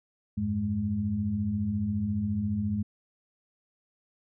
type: tone cluster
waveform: sine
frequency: 88.5 / 102.9 / 208.8 Hz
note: F2 / G#2 / G#3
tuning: +23 / -16 / +10 cents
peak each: -35 / -32 / -28 dBFS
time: 0.37-2.83 s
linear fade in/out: 10 ms
effects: none